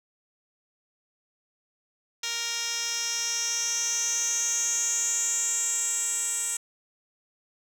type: tone with band-pass filter sweep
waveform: 10% pulse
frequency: 466.2 Hz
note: A#4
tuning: in tune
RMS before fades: -28 dBFS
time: 2.23-6.57 s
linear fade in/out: 5 ms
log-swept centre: 4800 to 8300 Hz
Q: 6.7
effects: 8-bit